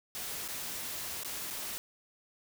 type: noise with dropouts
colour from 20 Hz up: white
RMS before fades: -39 dBFS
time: 0.15-1.78 s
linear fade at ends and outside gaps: 0 ms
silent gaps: 0.479-0.486 / 1.234-1.247 / 1.503-1.508 s
effects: none